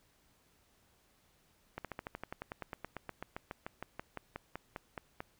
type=slowing click train; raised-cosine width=0.5 ms; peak=-25 dBFS; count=27; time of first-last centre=1.78-5.205 s; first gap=67 ms; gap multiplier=1.05; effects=pink hiss -70 dBFS RMS until 5.39 s